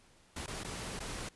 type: noise with dropouts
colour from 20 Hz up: pink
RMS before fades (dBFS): -41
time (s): 0.36-1.29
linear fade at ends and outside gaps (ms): 5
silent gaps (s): 0.463-0.478 / 0.636-0.645 / 0.993-1.002
effects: pink hiss -64 dBFS RMS until 1.35 s + resampled to 24000 Hz